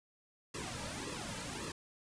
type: noise with flanger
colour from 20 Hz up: pink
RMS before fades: -42 dBFS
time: 0.54-1.72 s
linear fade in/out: 5 ms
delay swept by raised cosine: 1.3 to 2.8 ms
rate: 1.8 Hz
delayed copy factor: -0.95
effects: resampled to 22050 Hz